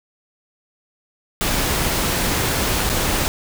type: noise with dropouts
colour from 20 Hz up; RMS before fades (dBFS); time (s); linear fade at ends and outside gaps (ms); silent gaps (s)
pink; -20; 1.41-3.28; 0; 2.892-2.898
effects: none